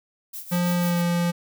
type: noise with tremolo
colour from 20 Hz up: violet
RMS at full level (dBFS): -34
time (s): 0.33-1.02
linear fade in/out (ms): 10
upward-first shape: sine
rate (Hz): 6.1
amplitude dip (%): 70
type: tone with pitch glide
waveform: square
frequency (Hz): 176 to 173.08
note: F3 to F3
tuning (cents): +14 to -15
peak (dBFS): -21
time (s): 0.51-1.32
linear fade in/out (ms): 20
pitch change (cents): -29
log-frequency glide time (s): 0.75-0.99
effects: none